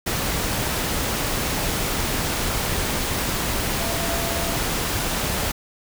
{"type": "tone in noise", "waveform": "sine", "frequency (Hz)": 674, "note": "E5", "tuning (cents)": 38, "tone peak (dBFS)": -30, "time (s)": [3.78, 4.57], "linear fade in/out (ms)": 10, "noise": "pink", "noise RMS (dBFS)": -24, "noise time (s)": [0.06, 5.52], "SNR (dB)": -9, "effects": []}